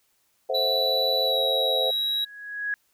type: chord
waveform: sine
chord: F# half-diminished seventh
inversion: first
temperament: equal with one note detuned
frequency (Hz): 440 / 523.3 / 653.6 / 740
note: A4 / C5 / E5 / F#5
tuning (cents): 0 / 0 / -15 / 0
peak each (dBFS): -32 / -26 / -30 / -32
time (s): 0.49-1.91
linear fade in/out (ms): 10
type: tone with pitch glide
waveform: triangle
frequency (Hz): 3951 to 3861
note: B7 to B7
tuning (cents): 0 to -40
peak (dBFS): -22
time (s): 0.54-2.25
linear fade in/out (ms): 10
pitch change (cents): -40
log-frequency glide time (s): 1.23-1.39
type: tone with exponential growth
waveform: sine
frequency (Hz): 1665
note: G#6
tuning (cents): +4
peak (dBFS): -23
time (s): 1.82-2.74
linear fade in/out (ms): 1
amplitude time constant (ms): 200
effects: white hiss -68 dBFS RMS until 2.93 s